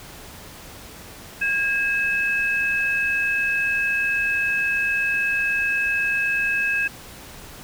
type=tone pair together; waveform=sine; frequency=1627.8 / 2584 Hz; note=G#6 / E7; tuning=-35 / -35 cents; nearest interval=minor sixth; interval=800 cents; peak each=-22 dBFS; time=1.41-6.88 s; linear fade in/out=10 ms; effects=pink hiss -41 dBFS RMS until 7.63 s